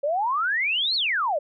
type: exponential two-way sweep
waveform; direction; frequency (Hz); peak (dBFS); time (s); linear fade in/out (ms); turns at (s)
sine; up then down; 547 to 4472 to 547; -21; 0.03-1.39; 10; 0.95
effects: none